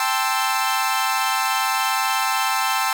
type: chord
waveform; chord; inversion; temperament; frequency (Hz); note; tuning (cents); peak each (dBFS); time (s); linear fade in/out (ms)
sawtooth; A minor seventh; third; equal with one note detuned; 784 / 884.6 / 1046.5 / 1318.5; G5 / A5 / C6 / E6; 0 / +9 / 0 / 0; -21; 0-2.93; 2
effects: none